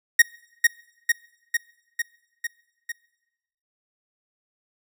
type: tone with echo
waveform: 45% pulse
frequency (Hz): 1873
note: A#6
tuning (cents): +8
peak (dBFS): -10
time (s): 0.19-0.22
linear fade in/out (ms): 5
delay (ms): 450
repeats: 6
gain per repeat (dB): -3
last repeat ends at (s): 2.92
effects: noise-tail reverb RT60 1.0 s tail -24 dB re dry